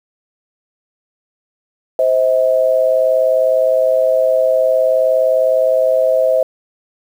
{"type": "tone pair together", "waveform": "sine", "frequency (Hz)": [521, 640.5], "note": ["C5", "E5"], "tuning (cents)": [-7, -50], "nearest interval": "major third", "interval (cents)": 357, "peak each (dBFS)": -13, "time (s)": [1.99, 6.43], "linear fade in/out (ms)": 2, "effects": ["7-bit"]}